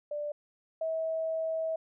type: tone pair in turn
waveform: sine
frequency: 590 / 645.2 Hz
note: D5 / E5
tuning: +8 / -37 cents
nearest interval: major second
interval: 155 cents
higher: second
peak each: -32 / -29 dBFS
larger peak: second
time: 0.11-0.32 / 0.81-1.76 s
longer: second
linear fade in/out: 5 ms
effects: none